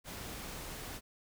pink noise, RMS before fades -44 dBFS, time 0.04-1.01 s, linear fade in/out 50 ms, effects none

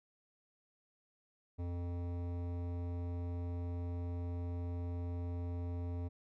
sine tone with hard clipping, 87.31 Hz, F2, in tune, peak -39 dBFS, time 1.58-6.09 s, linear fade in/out 20 ms, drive 15 dB, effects none

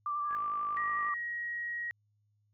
sine tone with vibrato, 1176 Hz, D6, 2 cents sharp, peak -31 dBFS, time 0.06-1.14 s, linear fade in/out 2 ms, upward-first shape sine, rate 11 Hz, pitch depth 22 cents each way
sine tone with exponential growth, 1659 Hz, G#6, 2 cents flat, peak -35 dBFS, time 0.2-0.35 s, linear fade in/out 0 ms, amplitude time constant 32 ms
click train, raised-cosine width 0.5 ms, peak -36 dBFS, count 42, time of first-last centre 0.31-1.085 s, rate 52.9 Hz
sine tone, 1896 Hz, A#6, 29 cents sharp, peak -34 dBFS, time 0.77-1.91 s, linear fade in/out 0 ms
effects added 104 Hz sine -70 dBFS peak until 2.53 s

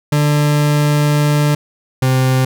40% pulse tone pair in turn, 147.8 / 130.06 Hz, D3 / C3, +11 / -10 cents, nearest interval major second, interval 221 cents, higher first, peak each -10 dBFS, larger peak neither, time 0.12-1.55 / 2.02-2.45 s, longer first, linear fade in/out 5 ms, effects none

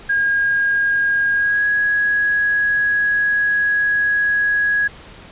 sine tone with pitch glide, 1628 to 1664.1 Hz, G#6 to G#6, -35 to +3 cents, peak -14 dBFS, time 0.09-4.88 s, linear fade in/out 10 ms, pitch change +38 cents, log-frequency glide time 1.33-1.66 s, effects pink hiss -40 dBFS RMS until 5.31 s + resampled to 8000 Hz

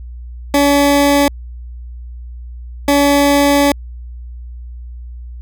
20% pulse tone bursts at uneven times, 284.5 Hz, C#4, 45 cents sharp, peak -4 dBFS, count 2, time 0.54-1.28 / 2.88-3.72 s, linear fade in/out 2 ms, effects added 60 Hz sine -27 dBFS peak until 5.41 s

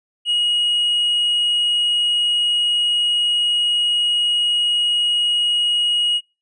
triangle tone with hard clipping, 2892 Hz, F#7, 40 cents flat, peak -16 dBFS, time 0.25-6.21 s, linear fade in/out 50 ms, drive 5 dB, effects noise-tail reverb RT60 0.3 s tail -26 dB re dry + resampled to 22050 Hz

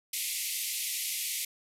white band-pass noise, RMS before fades -34 dBFS, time 0.13-1.45 s, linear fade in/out 5 ms, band 2000 to 14000 Hz, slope 96 dB/octave, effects none

